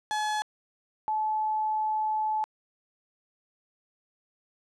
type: tone pair in turn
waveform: 35% pulse / sine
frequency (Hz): 851 / 863.4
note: G#5 / A5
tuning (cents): +42 / -33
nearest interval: unison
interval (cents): 25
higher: second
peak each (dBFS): -25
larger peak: neither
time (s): 0.11-0.42 / 1.08-2.44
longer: second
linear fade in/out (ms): 0
effects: low-pass 8000 Hz 12 dB/octave